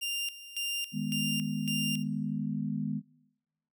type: tone with tremolo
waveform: sawtooth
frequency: 2794 Hz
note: F7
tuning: in tune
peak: -28 dBFS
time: 0.01-2.04 s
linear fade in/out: 20 ms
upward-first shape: square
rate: 1.8 Hz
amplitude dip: 80%
type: chord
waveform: sine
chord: G# minor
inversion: second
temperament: equal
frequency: 155.56 / 207.7 / 246.9 Hz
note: D#3 / G#3 / B3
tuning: 0 / 0 / 0 cents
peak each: -35 / -33 / -35 dBFS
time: 0.92-3.02 s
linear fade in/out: 50 ms
effects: noise-tail reverb RT60 1.0 s tail -23 dB re dry